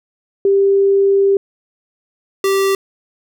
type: tone pair in turn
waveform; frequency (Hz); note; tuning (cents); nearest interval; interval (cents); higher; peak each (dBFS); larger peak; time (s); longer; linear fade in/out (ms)
sine / square; 394.6 / 390.1; G4 / G4; +11 / -8; unison; 19; first; -9 / -13; first; 0.45-1.37 / 2.44-2.75; first; 2
effects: none